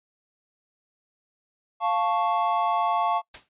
triangle chord, F augmented, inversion none, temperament equal, 698.5 / 880 / 1108.7 Hz, F5 / A5 / C#6, 0 / 0 / 0 cents, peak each -24 dBFS, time 1.8-3.22 s, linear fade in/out 50 ms
white noise with exponential decay, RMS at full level -34 dBFS, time 3.34-3.49 s, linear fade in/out 5 ms, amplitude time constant 31 ms
effects noise-tail reverb RT60 0.1 s tail -23 dB re dry + resampled to 8000 Hz

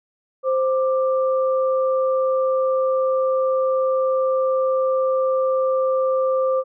sine tone pair together, 523.3 / 1180.6 Hz, C5 / D6, 0 / +9 cents, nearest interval octave + major second, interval 1409 cents, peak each -17 / -26 dBFS, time 0.43-6.64 s, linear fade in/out 50 ms, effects none

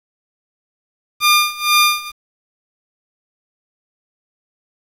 15% pulse tone with tremolo, 1204 Hz, D6, 43 cents sharp, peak -3 dBFS, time 1.2-2.12 s, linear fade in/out 50 ms, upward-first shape sine, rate 2.1 Hz, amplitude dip 90%, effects resampled to 32000 Hz + 7-bit

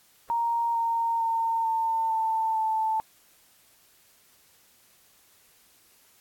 sine tone with pitch steps, 932.3 / 921.6 / 911 / 900.5 / 890.2 / 880 Hz, A#5 / A#5 / A#5 / A5 / A5 / A5, 0 / -20 / -40 / +40 / +20 / 0 cents, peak -23 dBFS, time 0.3-3 s, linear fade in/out 0 ms, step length 450 ms, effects white hiss -60 dBFS RMS until 6.2 s + AAC 64 kbps

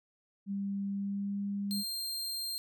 sine tone with pitch glide, 198.5 to 200.7 Hz, G3 to G3, +22 to +41 cents, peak -32 dBFS, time 0.46-1.84 s, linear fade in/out 50 ms, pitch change +19 cents, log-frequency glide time 0.91-1.39 s
sawtooth tone, 4186 Hz, C8, in tune, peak -32 dBFS, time 1.71-2.58 s, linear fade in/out 0 ms
effects none

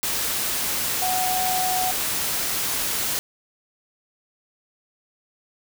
sine tone in noise, 740 Hz, F#5, in tune, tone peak -23 dBFS, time 1.02-1.91 s, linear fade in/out 0 ms, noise white, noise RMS -25 dBFS, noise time 0.03-3.19 s, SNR -1 dB, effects none

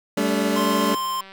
25% pulse chord, G suspended second, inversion none, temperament equal with one note detuned, 196 / 220 / 287.1 Hz, G3 / A3 / D4, 0 / 0 / -39 cents, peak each -21 / -20 / -20 dBFS, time 0.17-0.95 s, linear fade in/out 5 ms
square tone, 1048 Hz, C6, 2 cents sharp, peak -24 dBFS, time 0.56-1.21 s, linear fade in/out 5 ms
click train, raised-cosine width 0.3 ms, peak -27 dBFS, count 80, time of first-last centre 0.91-1.319 s, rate 193 Hz
effects none

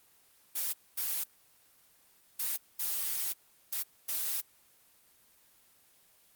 blue noise bursts at uneven times, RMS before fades -33 dBFS, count 6, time 0.55-0.73 / 0.97-1.24 / 2.39-2.57 / 2.79-3.33 / 3.72-3.83 / 4.08-4.41 s, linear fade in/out 10 ms, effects white hiss -64 dBFS RMS until 6.35 s + Opus 24 kbps

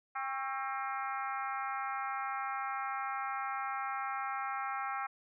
harmonic tone with a mistuned harmonic, 266.6 Hz, C4, 33 cents sharp, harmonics 3 / 4 / 5 / 6 / 7 / 8 / 9, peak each -39 / -41 / -39 / -46 / -48 / -47 / -51 dBFS, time 0.15-5.07 s, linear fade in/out 10 ms, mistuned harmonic 4, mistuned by +54 cents, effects none

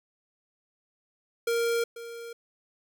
square tone with echo, 466.2 Hz, A#4, in tune, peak -25 dBFS, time 1.47-1.84 s, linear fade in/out 5 ms, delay 490 ms, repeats 1, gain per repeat -14 dB, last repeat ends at 2.33 s, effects none

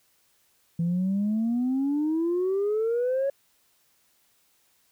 sine exponential sweep, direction up, 165.7 to 560 Hz, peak -21 dBFS, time 0.79-3.3 s, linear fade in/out 5 ms, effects tanh soft clip ceiling -20 dBFS + white hiss -66 dBFS RMS until 4.91 s

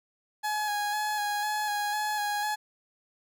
30% pulse tone with vibrato, 837 Hz, G#5, 13 cents sharp, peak -25 dBFS, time 0.43-2.56 s, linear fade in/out 20 ms, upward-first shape square, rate 2 Hz, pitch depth 21 cents each way, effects none

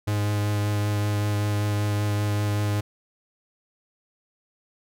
45% pulse tone with vibrato, 103.83 Hz, G#2, in tune, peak -22 dBFS, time 0.07-2.81 s, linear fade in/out 10 ms, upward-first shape triangle, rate 5.2 Hz, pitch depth 14 cents each way, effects none

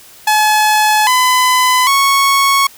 sawtooth tone with pitch steps, 854 / 1009 / 1105 Hz, G#5 / B5 / C#6, +48 / +37 / -6 cents, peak -5 dBFS, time 0.27-2.67 s, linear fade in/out 5 ms, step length 800 ms, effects white hiss -40 dBFS RMS until 2.77 s

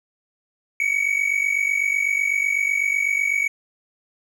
triangle tone pair together, 2230 / 2278 Hz, C#7 / C#7, +10 / +47 cents, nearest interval unison, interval 37 cents, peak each -20 dBFS, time 0.8-3.48 s, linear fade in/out 2 ms, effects none

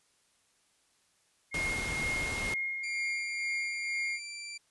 sine tone with tremolo, 2142 Hz, C7, 40 cents sharp, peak -30 dBFS, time 1.51-4.2 s, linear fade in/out 50 ms, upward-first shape sine, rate 2.1 Hz, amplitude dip 40%
pink noise, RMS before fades -37 dBFS, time 1.54-2.54 s, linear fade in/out 2 ms
20% pulse tone, 2349 Hz, D7, in tune, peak -35 dBFS, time 2.83-4.58 s, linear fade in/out 10 ms
effects white hiss -70 dBFS RMS until 4.7 s + resampled to 24000 Hz

